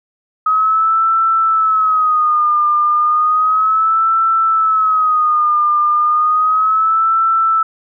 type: tone with vibrato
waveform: sine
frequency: 1265 Hz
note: D#6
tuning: 28 cents sharp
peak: -10 dBFS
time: 0.46-7.63 s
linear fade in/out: 5 ms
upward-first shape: sine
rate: 0.33 Hz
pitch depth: 89 cents each way
effects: none